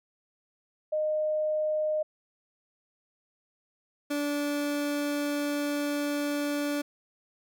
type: tone pair in turn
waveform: sine / 30% pulse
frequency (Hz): 615 / 290.2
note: D#5 / D4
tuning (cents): -20 / -21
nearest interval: octave + minor second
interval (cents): 1301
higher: first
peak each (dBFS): -25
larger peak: neither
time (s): 0.92-2.03 / 4.1-6.82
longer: second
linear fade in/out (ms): 10
effects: none